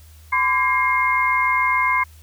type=tone cluster; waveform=sine; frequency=1017 / 1144 / 1626 / 2130 Hz; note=C6 / D6 / G#6 / C7; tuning=-50 / -46 / -37 / +30 cents; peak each=-19 / -27 / -28 / -19 dBFS; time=0.32-2.04 s; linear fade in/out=10 ms; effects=added 78 Hz sine -43 dBFS peak until 2.22 s + white hiss -53 dBFS RMS until 2.22 s